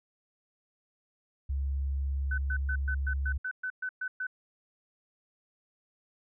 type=tone; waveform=sine; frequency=68.7 Hz; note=C#2; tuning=15 cents flat; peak=-28 dBFS; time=1.49-3.38 s; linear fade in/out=10 ms
type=tone bursts; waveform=sine; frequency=1510 Hz; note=F#6; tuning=35 cents sharp; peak=-31 dBFS; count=11; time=2.31-4.269 s; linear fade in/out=5 ms; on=69 ms; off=120 ms
effects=none